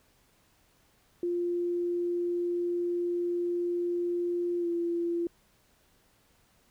sine tone with pitch glide, 349.2 to 342 Hz, F4 to F4, 0 to -36 cents, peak -27 dBFS, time 1.23-5.27 s, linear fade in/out 2 ms, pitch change -36 cents, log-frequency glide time 4.59-4.67 s, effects pink hiss -66 dBFS RMS until 6.7 s

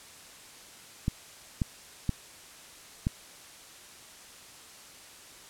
clicks, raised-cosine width 5 ms, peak -14 dBFS, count 4, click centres 1.081 / 1.618 / 2.093 / 3.069 s, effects white hiss -50 dBFS RMS until 5.49 s + low-pass 10000 Hz 12 dB/octave

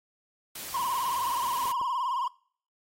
white noise, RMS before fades -39 dBFS, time 0.55-1.72 s, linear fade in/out 5 ms
triangle tone with vibrato, 1013 Hz, B5, 44 cents sharp, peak -25 dBFS, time 0.74-2.28 s, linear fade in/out 5 ms, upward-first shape sine, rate 19 Hz, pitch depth 120 cents each way
clicks, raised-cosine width 1 ms, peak -31 dBFS, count 2, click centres 1.656 / 1.814 s
effects noise-tail reverb RT60 0.5 s tail -22 dB re dry + AAC 48 kbps

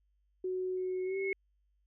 sine tone with pitch glide, 370 to 387.9 Hz, F#4 to G4, 0 to -18 cents, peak -32 dBFS, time 0.44-1.33 s, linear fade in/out 5 ms, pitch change +82 cents, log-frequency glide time 1.05-1.17 s
sine tone with exponential growth, 2182 Hz, C#7, 28 cents flat, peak -32 dBFS, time 0.77-1.33 s, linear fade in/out 1 ms, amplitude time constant 120 ms
effects added 50 Hz sine -70 dBFS peak until 1.86 s

